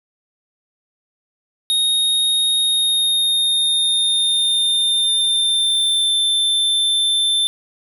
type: tone with pitch glide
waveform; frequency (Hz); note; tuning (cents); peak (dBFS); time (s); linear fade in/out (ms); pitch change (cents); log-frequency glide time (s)
square; 3729 to 3550; A#7 to A7; 0 to +15; -15; 1.7-7.47; 0; -85; 2.6-6.13
effects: none